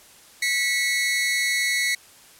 sawtooth tone pair together, 1960 / 2191 Hz, B6 / C#7, -14 / -21 cents, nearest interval major second, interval 193 cents, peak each -20 dBFS, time 0.42-1.95 s, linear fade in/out 5 ms, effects white hiss -50 dBFS RMS until 2.39 s + low-pass 12000 Hz 12 dB/octave

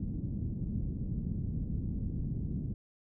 white low-pass noise, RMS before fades -35 dBFS, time 0-2.74 s, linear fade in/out 5 ms, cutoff 210 Hz, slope 24 dB/octave, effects none

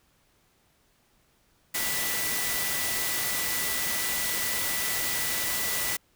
sine tone in noise, 1974 Hz, B6, 1 cent flat, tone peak -35 dBFS, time 1.74-5.97 s, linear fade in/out 10 ms, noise white, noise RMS -29 dBFS, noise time 1.74-5.97 s, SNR -9 dB, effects pink hiss -66 dBFS RMS until 6.15 s

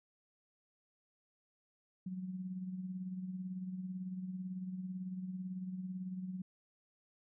sine tone with tremolo, 185 Hz, F#3, in tune, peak -37 dBFS, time 2.06-6.42 s, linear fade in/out 5 ms, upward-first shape sine, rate 18 Hz, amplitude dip 50%, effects none

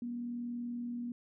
sine tone with frequency modulation, 240 Hz, B3, 49 cents flat, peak -36 dBFS, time 0.02-1.12 s, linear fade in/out 2 ms, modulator 40.5 Hz, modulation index 0.23, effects none

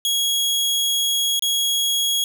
sawtooth tone with dropouts, 3316 Hz, G#7, 3 cents flat, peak -15 dBFS, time 0.05-2.24 s, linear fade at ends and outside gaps 1 ms, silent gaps 1.394-1.423 s, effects none

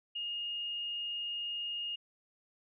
sine tone, 2847 Hz, F7, 33 cents sharp, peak -35 dBFS, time 0.15-1.96 s, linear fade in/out 10 ms, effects none

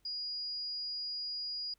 sine tone, 4880 Hz, D#8, 34 cents flat, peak -36 dBFS, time 0.05-1.74 s, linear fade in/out 5 ms, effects added 44 Hz sine -70 dBFS peak until 1.78 s + pink hiss -75 dBFS RMS until 1.78 s

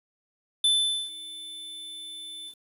square tone with ADSR envelope, 3520 Hz, A7, in tune, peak -19 dBFS, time 0.64-2.55 s, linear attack 4 ms, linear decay 450 ms, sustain -19 dB, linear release 75 ms, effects resampled to 32000 Hz + 9-bit

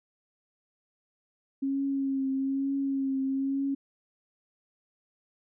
sine tone with vibrato, 271.5 Hz, C#4, 36 cents flat, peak -26 dBFS, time 1.62-3.75 s, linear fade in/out 10 ms, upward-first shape triangle, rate 1.1 Hz, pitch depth 31 cents each way, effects none

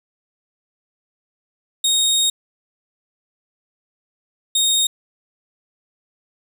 25% pulse tone pair in turn, 3729 / 3714 Hz, A#7 / A#7, 0 / -7 cents, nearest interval unison, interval 7 cents, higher first, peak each -11 dBFS, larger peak neither, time 1.84-2.3 / 4.55-4.87 s, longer first, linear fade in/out 5 ms, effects none

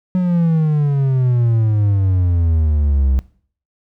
triangle exponential sweep, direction down, 185 to 64.6 Hz, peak -10 dBFS, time 0.15-3.19 s, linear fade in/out 0 ms, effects noise-tail reverb RT60 0.5 s tail -19 dB re dry

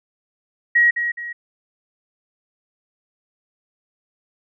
sine tone with echo, 1900 Hz, A#6, 33 cents sharp, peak -11 dBFS, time 0.75-0.91 s, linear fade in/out 10 ms, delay 210 ms, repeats 2, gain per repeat -8 dB, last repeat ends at 1.33 s, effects none

